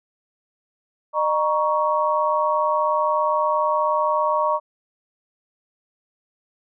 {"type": "tone cluster", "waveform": "sine", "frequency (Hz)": [609, 944, 1113], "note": ["D#5", "A#5", "C#6"], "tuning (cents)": [-37, 22, 7], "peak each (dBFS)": -22, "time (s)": [1.13, 4.6], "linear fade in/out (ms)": 50, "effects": []}